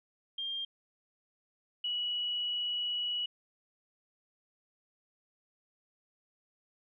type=tone pair in turn; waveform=sine; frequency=3200 / 2931 Hz; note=G7 / F#7; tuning=+35 / -17 cents; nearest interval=major second; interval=152 cents; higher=first; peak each=-34 / -31 dBFS; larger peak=second; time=0.38-0.65 / 1.84-3.26 s; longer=second; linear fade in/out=5 ms; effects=none